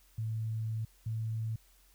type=tone pair in turn; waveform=sine; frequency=111 / 111.51 Hz; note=A2 / A2; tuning=+16 / +24 cents; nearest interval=unison; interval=8 cents; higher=second; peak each=-32 / -32 dBFS; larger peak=neither; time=0.18-0.85 / 1.06-1.56 s; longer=first; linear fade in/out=5 ms; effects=added 45 Hz sine -63 dBFS peak until 1.94 s + white hiss -66 dBFS RMS until 1.94 s